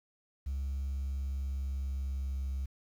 sine tone with pitch glide, 68.3 to 67.13 Hz, C#2 to C2, -25 to +45 cents, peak -30 dBFS, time 0.46-2.66 s, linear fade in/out 10 ms, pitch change -30 cents, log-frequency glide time 0.78-2.54 s, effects tanh soft clip ceiling -31 dBFS + 10-bit

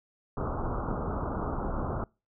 pink low-pass noise, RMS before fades -32 dBFS, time 0.37-2.04 s, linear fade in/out 2 ms, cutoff 1400 Hz, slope 96 dB/octave, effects noise-tail reverb RT60 0.3 s tail -26 dB re dry

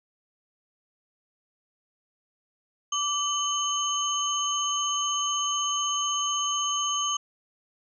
sine tone cluster, 1164 / 3028 / 6440 Hz, D6 / F#7 / G8, -16 / +39 / +46 cents, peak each -29 dBFS, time 2.92-7.17 s, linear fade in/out 5 ms, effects none

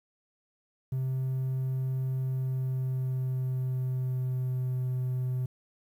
triangle tone with pitch glide, 130.9 to 127.39 Hz, C3 to C3, +1 to -46 cents, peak -25 dBFS, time 0.92-5.46 s, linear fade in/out 5 ms, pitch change -47 cents, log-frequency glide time 2.17-4.91 s, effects tanh soft clip ceiling -21 dBFS + 10-bit

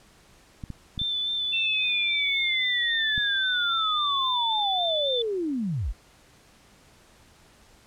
clicks, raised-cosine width 5 ms, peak -22 dBFS, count 5, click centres 0.638 / 0.703 / 0.978 / 1.016 / 3.179 s
sine tone with vibrato, 3528 Hz, A7, 4 cents sharp, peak -25 dBFS, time 0.99-5.22 s, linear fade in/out 2 ms, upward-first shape sine, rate 3.7 Hz, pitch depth 25 cents each way
sine linear sweep, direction down, 2700 to 32 Hz, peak -25 dBFS, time 1.52-5.93 s, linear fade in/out 20 ms
effects pink hiss -56 dBFS RMS until 7.86 s + low-pass 10000 Hz 12 dB/octave

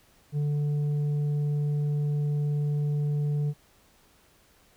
triangle tone with tanh clipping, 146.83 Hz, D3, in tune, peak -25 dBFS, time 0.32-3.54 s, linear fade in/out 50 ms, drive 9 dB, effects pink hiss -61 dBFS RMS until 4.76 s

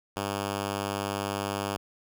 5% pulse tone, 100 Hz, G2, 35 cents sharp, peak -18 dBFS, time 0.16-1.77 s, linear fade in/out 10 ms, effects none

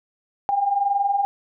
sine tone pair together, 784 / 805.1 Hz, G5 / G5, 0 / +46 cents, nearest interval unison, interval 46 cents, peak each -25 / -19 dBFS, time 0.49-1.25 s, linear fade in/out 0 ms, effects none

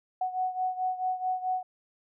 sine beating tone pair, 740 / 744.6 Hz, F#5 / F#5, 0 / +11 cents, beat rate 4.6 Hz, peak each -29 / -33 dBFS, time 0.21-1.63 s, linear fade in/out 5 ms, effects none

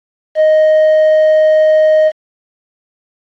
triangle tone with quantisation, 622.3 Hz, D#5, in tune, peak -4 dBFS, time 0.35-2.12 s, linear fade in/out 50 ms, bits 5, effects low-pass 3000 Hz 12 dB/octave + AAC 32 kbps

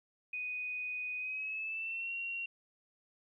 sine tone with pitch glide, 2489 to 2746 Hz, D#7 to F7, 0 to -30 cents, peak -36 dBFS, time 0.33-2.46 s, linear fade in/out 5 ms, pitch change +170 cents, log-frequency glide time 1.17-2.13 s, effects 13-bit

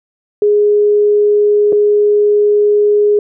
sine tone with dropouts, 415.3 Hz, G#4, in tune, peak -7 dBFS, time 0.42-3.19 s, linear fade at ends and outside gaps 2 ms, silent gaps 1.724-1.728 s, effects none

